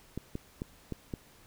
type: clicks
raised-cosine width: 3 ms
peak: -22 dBFS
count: 5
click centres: 0.176 / 0.354 / 0.619 / 0.923 / 1.138 s
effects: pink hiss -59 dBFS RMS until 1.46 s